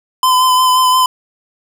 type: tone with vibrato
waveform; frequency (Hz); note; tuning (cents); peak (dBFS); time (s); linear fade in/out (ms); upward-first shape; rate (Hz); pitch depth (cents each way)
square; 1019; C6; -46; -9; 0.23-1.06; 2; sine; 5.7; 19
effects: none